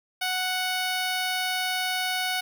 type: tone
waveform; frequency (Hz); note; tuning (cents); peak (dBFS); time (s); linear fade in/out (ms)
10% pulse; 740; F#5; 0; -17; 0.21-2.41; 10
effects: none